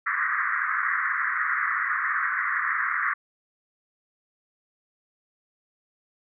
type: band-pass noise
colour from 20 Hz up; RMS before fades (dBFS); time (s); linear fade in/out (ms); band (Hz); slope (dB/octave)
white; -26; 0.06-3.14; 10; 1100 to 2000; 96
effects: none